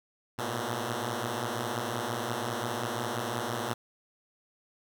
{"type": "tone cluster", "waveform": "5% pulse", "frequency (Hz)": [108, 117.3, 123], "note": ["A2", "A#2", "B2"], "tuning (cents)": [-32, 11, -7], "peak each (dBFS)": [-27, -23, -24], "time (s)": [0.38, 3.74], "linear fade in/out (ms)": 10, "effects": []}